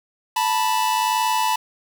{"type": "tone pair together", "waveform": "45% pulse", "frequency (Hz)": [880, 981.4], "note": ["A5", "B5"], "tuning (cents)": [0, -11], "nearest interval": "major second", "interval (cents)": 189, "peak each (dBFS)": -21, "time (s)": [0.36, 1.56], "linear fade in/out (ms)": 5, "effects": []}